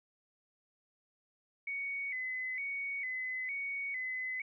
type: tone with vibrato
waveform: sine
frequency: 2127 Hz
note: C7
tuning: 28 cents sharp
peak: -35 dBFS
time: 1.67-4.42 s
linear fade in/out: 5 ms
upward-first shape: square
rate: 1.1 Hz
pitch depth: 84 cents each way
effects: none